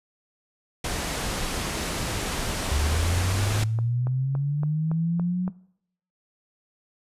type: low-pass noise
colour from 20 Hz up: pink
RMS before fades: -29 dBFS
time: 0.84-3.64 s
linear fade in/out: 5 ms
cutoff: 11000 Hz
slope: 24 dB/octave
type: click train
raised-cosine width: 1 ms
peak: -22 dBFS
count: 12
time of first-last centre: 2.38-5.479 s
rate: 3.55 Hz
type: linear sweep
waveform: sine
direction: up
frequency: 69.4 to 185 Hz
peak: -22 dBFS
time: 2.7-5.5 s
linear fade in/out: 20 ms
effects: noise-tail reverb RT60 0.7 s tail -21 dB re dry + resampled to 32000 Hz